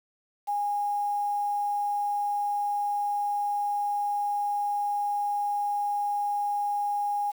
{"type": "tone with quantisation", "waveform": "sine", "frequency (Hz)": 820, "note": "G#5", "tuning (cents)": -22, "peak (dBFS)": -25, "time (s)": [0.47, 7.32], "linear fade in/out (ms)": 20, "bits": 8, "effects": []}